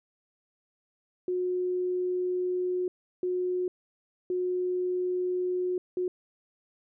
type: tone bursts at uneven times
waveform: sine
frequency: 362.9 Hz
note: F#4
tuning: 34 cents flat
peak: -26 dBFS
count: 4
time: 1.28-2.88 / 3.23-3.68 / 4.3-5.78 / 5.97-6.08 s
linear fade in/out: 2 ms
effects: none